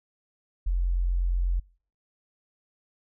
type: tone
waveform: sine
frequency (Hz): 44.17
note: F1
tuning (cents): +20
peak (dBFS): -22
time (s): 0.66-1.6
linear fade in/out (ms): 10
effects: noise-tail reverb RT60 0.5 s tail -26 dB re dry